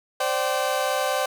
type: chord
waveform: 30% pulse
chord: C suspended second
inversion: none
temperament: equal with one note detuned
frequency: 523.3 / 587.3 / 770.1 Hz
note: C5 / D5 / G5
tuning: 0 / 0 / -31 cents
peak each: -24 dBFS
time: 0.2-1.26 s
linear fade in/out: 5 ms
effects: none